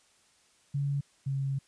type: tone pair in turn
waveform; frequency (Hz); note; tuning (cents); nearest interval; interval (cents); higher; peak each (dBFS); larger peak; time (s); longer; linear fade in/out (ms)
sine; 141.1 / 136.61; C#3 / C#3; +31 / -25; minor second; 56; first; -27 / -28; first; 0.74-1.01 / 1.26-1.59; second; 10
effects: white hiss -65 dBFS RMS until 1.67 s + resampled to 22050 Hz